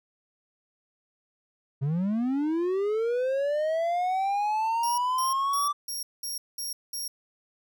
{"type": "linear sweep", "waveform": "triangle", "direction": "up", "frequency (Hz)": [130.81, 1174.7], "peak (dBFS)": -22, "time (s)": [1.81, 5.73], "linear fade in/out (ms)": 20}
{"type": "tone bursts", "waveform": "20% pulse", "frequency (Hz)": 5588, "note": "F8", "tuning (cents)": 0, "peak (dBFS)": -26, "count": 7, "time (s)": [4.83, 7.08], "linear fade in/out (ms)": 5, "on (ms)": 150, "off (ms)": 200}
{"effects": []}